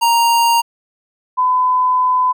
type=tone pair in turn; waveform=square / sine; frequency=933 / 1008.5 Hz; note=A#5 / B5; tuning=+1 / +36 cents; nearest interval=minor second; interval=135 cents; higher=second; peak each=-11 dBFS; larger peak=neither; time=0.01-0.62 / 1.37-2.33 s; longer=second; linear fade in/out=20 ms; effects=none